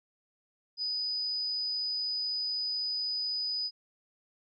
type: tone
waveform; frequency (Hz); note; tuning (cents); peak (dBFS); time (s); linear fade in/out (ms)
sine; 4978; D#8; 0; -30; 0.77-3.71; 50
effects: none